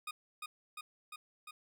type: tone with echo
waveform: 20% pulse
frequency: 1235 Hz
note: D#6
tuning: 13 cents flat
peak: -34 dBFS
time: 0.07-0.11 s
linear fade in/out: 5 ms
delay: 350 ms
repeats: 4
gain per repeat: -2 dB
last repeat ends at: 1.51 s
effects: none